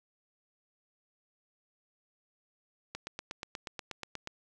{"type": "click train", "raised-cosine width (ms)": 0.2, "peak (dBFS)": -21, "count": 12, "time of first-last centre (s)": [2.95, 4.274], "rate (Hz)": 8.31, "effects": []}